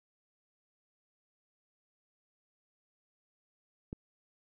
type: click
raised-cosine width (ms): 3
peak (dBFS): -26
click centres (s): 3.929
effects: none